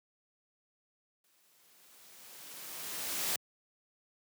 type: noise with exponential growth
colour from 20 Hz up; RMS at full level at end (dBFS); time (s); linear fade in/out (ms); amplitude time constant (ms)
white; -32; 1.24-3.36; 2; 460
effects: high-pass 150 Hz 12 dB/octave